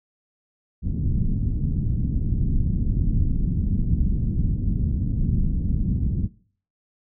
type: low-pass noise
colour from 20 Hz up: pink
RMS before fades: -22 dBFS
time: 0.82-6.29 s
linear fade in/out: 50 ms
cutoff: 220 Hz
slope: 24 dB/octave
effects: noise-tail reverb RT60 0.5 s tail -21 dB re dry